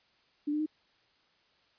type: tone with pitch steps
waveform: sine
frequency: 293.7 / 301.3 / 309 Hz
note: D4 / D4 / D#4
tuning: 0 / +44 / -12 cents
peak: -28 dBFS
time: 0.47-0.662 s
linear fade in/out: 10 ms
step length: 64 ms
effects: white hiss -68 dBFS RMS until 1.78 s + resampled to 11025 Hz